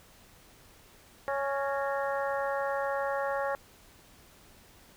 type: harmonic tone with a mistuned harmonic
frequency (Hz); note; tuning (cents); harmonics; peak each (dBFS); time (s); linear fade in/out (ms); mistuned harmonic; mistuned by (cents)
277.2; C#4; 0; 2 / 3 / 4 / 5 / 6 / 7; -31 / -35 / -37 / -39 / -41 / -42; 1.28-3.55; 0; 7; -86
effects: pink hiss -57 dBFS RMS until 4.96 s